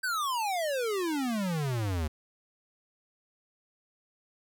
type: exponential sweep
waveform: square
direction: down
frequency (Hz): 1578 to 74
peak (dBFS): -29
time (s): 0.03-2.08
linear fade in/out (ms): 10
effects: none